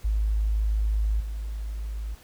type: tone with level steps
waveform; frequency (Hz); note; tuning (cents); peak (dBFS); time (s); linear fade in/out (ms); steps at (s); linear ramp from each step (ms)
sine; 53.1; G#1; +39; -21 / -29; 0.04-2.15; 10; 1.2; 5
effects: pink hiss -53 dBFS RMS until 2.23 s